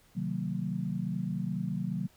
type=chord; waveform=sine; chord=C half-diminished seventh; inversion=none; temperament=equal with one note detuned; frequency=130.81 / 155.56 / 185 / 227.4 Hz; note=C3 / Eb3 / Gb3 / Bb3; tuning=0 / 0 / 0 / -43 cents; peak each=-38 / -36 / -33 / -39 dBFS; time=0.15-2.08 s; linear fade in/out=20 ms; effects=pink hiss -63 dBFS RMS until 2.16 s